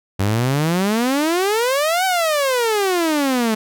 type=exponential two-way sweep; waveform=sawtooth; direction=up then down; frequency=94 to 770 to 213.5 Hz; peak=-12 dBFS; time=0.19-3.55 s; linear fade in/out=10 ms; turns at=2.05 s; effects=none